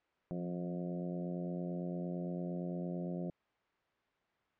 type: harmonic tone with a mistuned harmonic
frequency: 88.8 Hz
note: F2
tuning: 29 cents sharp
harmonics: 2 / 3 / 4 / 5 / 6 / 7 / 8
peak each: -38 / -46 / -45 / -53 / -48 / -49 / -55 dBFS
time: 0.31-3.3 s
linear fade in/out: 0 ms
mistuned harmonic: 2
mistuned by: -38 cents
effects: white hiss -75 dBFS RMS until 4.59 s + low-pass 2000 Hz 12 dB/octave